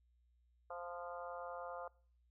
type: harmonic tone with a mistuned harmonic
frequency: 174.61 Hz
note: F3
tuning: in tune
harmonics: 3 / 4 / 5 / 6 / 7 / 8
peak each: -48 / -49 / -53 / -54 / -52 / -57 dBFS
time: 0.7-1.88 s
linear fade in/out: 5 ms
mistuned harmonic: 6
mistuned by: -17 cents
effects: noise-tail reverb RT60 0.5 s tail -24 dB re dry + added 60 Hz sine -70 dBFS peak until 2.3 s